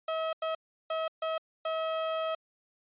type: tone bursts at uneven times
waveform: 30% pulse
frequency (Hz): 642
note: E5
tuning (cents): -46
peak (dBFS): -27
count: 5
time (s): 0.08-0.33 / 0.42-0.55 / 0.9-1.08 / 1.22-1.38 / 1.65-2.35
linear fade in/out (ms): 5
effects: resampled to 8000 Hz